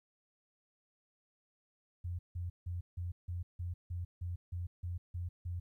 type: tone bursts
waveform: sine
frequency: 87.8 Hz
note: F2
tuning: 10 cents sharp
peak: -36 dBFS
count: 12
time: 2.04-5.6 s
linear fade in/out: 10 ms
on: 150 ms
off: 160 ms
effects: 13-bit